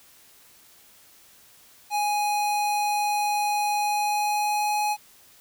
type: tone with pitch glide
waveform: square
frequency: 830.6 to 837.8 Hz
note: G#5 to G#5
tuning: 0 to +15 cents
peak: -23 dBFS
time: 1.9-4.97 s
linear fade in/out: 50 ms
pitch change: +15 cents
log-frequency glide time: 3.75-4.8 s
effects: white hiss -54 dBFS RMS until 5.4 s